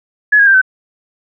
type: tone with pitch steps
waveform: sine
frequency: 1696 / 1637.3 / 1580.6 / 1525.9 Hz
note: G#6 / G#6 / G6 / G6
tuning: +36 / -25 / +14 / -47 cents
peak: -5 dBFS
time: 0.32-0.616 s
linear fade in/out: 10 ms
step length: 74 ms
effects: none